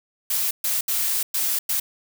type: noise bursts at uneven times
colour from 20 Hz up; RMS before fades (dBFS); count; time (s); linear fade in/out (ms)
blue; -23; 5; 0.3-0.51 / 0.64-0.81 / 0.88-1.23 / 1.34-1.59 / 1.69-1.8; 5
effects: none